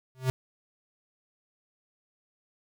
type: tone with exponential growth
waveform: square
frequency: 129.8 Hz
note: C3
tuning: 13 cents flat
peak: -21 dBFS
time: 0.15-0.3 s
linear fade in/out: 0 ms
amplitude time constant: 32 ms
effects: none